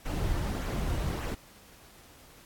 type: noise with flanger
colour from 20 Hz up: brown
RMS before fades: -31 dBFS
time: 0.05-1.35 s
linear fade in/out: 10 ms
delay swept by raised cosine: 0.2 to 4.8 ms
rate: 1.7 Hz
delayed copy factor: -0.5
effects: pink hiss -55 dBFS RMS until 2.45 s + AAC 64 kbps